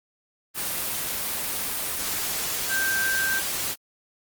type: tone in noise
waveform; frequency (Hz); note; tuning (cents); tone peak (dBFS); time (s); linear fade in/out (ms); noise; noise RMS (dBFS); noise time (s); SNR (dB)
sine; 1568; G6; 0; -23; 2.68-3.42; 50; white; -28; 0.54-3.76; +2
effects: Opus 24 kbps